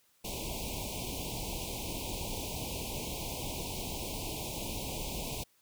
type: band-stop noise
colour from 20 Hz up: pink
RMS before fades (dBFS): -38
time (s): 0.24-5.44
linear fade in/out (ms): 10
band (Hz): 1000 to 2300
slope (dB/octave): 96
effects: white hiss -69 dBFS RMS until 5.61 s